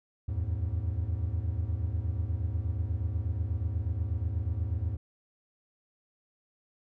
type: tone cluster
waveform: triangle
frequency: 77.8 / 86.1 / 105.9 Hz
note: D#2 / F2 / G#2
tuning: 0 / -24 / +34 cents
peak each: -31 dBFS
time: 0.28-4.97 s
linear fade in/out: 10 ms
effects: none